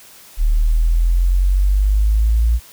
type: exponential sweep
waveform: sine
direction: up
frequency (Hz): 36.9 to 58.27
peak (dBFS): -11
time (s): 0.37-2.6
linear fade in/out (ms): 50
effects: white hiss -43 dBFS RMS until 2.72 s